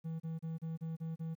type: tone bursts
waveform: triangle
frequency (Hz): 162.3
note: E3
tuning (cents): -27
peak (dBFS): -35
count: 7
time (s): 0.04-1.352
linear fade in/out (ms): 20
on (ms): 160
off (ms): 32
effects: 12-bit